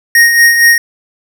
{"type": "tone with tremolo", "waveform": "square", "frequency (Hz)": 1864.7, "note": "A#6", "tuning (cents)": 0, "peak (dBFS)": -3, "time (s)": [0.15, 0.78], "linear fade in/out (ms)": 2, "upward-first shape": "sine", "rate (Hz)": 4.3, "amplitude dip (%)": 50, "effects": []}